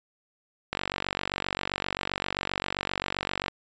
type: click train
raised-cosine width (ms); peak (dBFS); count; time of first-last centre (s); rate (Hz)
0.3; -11; 132; 0.73-3.482; 47.6
effects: resampled to 16000 Hz